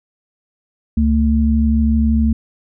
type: tone pair together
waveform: sine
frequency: 70.4 / 223.7 Hz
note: C#2 / A3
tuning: +27 / +29 cents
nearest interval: octave + minor sixth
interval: 2002 cents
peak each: -14 dBFS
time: 0.97-2.33 s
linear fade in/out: 5 ms
effects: none